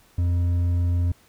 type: tone with hard clipping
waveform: triangle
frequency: 87.31 Hz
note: F2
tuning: in tune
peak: -20 dBFS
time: 0.18-1.12 s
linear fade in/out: 5 ms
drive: 7 dB
effects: pink hiss -57 dBFS RMS until 1.28 s